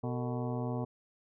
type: harmonic tone with a mistuned harmonic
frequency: 123.47 Hz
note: B2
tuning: in tune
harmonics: 1 / 2 / 3 / 4 / 5 / 6 / 7 / 8 / 9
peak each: -35 / -37 / -44 / -41 / -44 / -45 / -49 / -49 / -52 dBFS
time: 0.03-0.85 s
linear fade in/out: 10 ms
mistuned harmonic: 4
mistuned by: -150 cents
effects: none